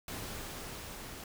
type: noise with level ramp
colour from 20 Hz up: pink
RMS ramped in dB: -41 to -46 dBFS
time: 0.08-1.24 s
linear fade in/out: 2 ms
effects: none